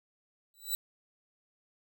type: tone with exponential growth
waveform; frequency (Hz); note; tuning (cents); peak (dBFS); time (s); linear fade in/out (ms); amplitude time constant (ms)
5% pulse; 3951; B7; 0; -19; 0.54-0.75; 1; 45
effects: none